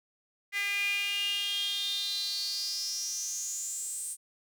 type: tone with high-pass filter sweep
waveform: sawtooth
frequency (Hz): 403.2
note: G4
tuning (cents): +49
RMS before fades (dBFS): -33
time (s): 0.52-4.17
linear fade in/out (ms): 50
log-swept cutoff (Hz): 2100 to 8800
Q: 8.9
effects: none